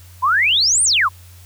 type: exponential two-way sweep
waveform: sine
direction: up then down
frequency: 963 to 9530 to 963 Hz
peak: -12 dBFS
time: 0.22-1.09 s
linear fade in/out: 20 ms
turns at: 0.83 s
effects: added 90 Hz sine -40 dBFS peak until 1.45 s + white hiss -48 dBFS RMS until 1.45 s